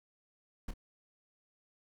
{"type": "noise with echo", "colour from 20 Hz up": "brown", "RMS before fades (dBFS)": -36, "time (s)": [0.68, 0.71], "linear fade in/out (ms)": 5, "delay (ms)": 28, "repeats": 1, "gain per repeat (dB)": -11, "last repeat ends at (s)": 0.738, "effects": []}